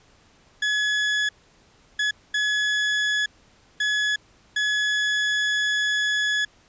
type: tone bursts at uneven times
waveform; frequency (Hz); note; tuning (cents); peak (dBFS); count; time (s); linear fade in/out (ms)
30% pulse; 1696; G#6; +36; -18; 5; 0.62-1.29 / 1.99-2.11 / 2.34-3.26 / 3.8-4.16 / 4.56-6.45; 5
effects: pink hiss -57 dBFS RMS until 6.68 s + resampled to 16000 Hz